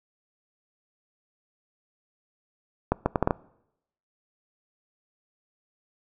accelerating click train, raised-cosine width 1 ms, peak -7 dBFS, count 6, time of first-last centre 2.92-3.308 s, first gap 140 ms, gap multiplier 0.7, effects noise-tail reverb RT60 0.8 s tail -23 dB re dry

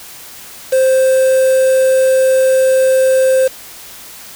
triangle tone with quantisation, 523.3 Hz, C5, in tune, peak -6 dBFS, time 0.72-3.48 s, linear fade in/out 10 ms, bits 4, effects white hiss -34 dBFS RMS until 4.35 s

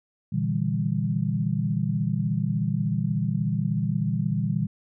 sine chord, E half-diminished seventh, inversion second, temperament just, 118.67 / 148.33 / 164.81 / 197.78 Hz, Bb2 / D3 / E3 / G3, +31 / +18 / 0 / +16 cents, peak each -28 dBFS, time 0.32-4.67 s, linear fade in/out 10 ms, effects none

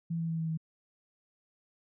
sine tone with pitch steps, 166.4 / 164.87 / 163.35 / 161.85 / 160.36 Hz, E3 / E3 / E3 / E3 / E3, +17 / +1 / -15 / -31 / -47 cents, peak -30 dBFS, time 0.1-0.575 s, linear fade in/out 10 ms, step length 95 ms, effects none

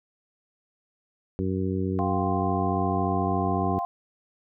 harmonic tone, 94.1 Hz, F#2, 30 cents sharp, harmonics 1 / 2 / 3 / 4 / 5, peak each -29 / -29 / -31 / -31 / -37 dBFS, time 1.39-3.79 s, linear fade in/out 0 ms
sine chord, F suspended second, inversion none, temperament equal with one note detuned, 700.5 / 784 / 1046.5 Hz, F5 / G5 / C6, +5 / 0 / 0 cents, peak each -29 / -32 / -32 dBFS, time 1.99-3.85 s, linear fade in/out 0 ms
effects none

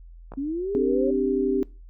clicks, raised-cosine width 1 ms, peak -25 dBFS, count 2, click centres 0.32 / 0.337 s
sine linear sweep, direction up, 264.3 to 553 Hz, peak -25 dBFS, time 0.37-1.11 s, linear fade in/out 10 ms
sine chord, C suspended second, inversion none, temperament equal, 261.6 / 293.7 / 392 Hz, C4 / D4 / G4, 0 / 0 / 0 cents, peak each -25 / -27 / -23 dBFS, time 0.75-1.63 s, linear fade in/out 0 ms
effects noise-tail reverb RT60 0.3 s tail -22 dB re dry + added 42 Hz sine -42 dBFS peak until 1.89 s

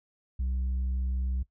sine tone, 63.8 Hz, C2, 43 cents flat, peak -24 dBFS, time 0.39-1.43 s, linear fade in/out 10 ms, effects noise-tail reverb RT60 0.1 s tail -19 dB re dry + tanh soft clip ceiling -26 dBFS

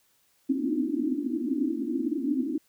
white band-pass noise, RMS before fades -28 dBFS, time 0.49-2.58 s, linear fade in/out 10 ms, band 240 to 330 Hz, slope 96 dB/octave, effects white hiss -67 dBFS RMS until 2.68 s

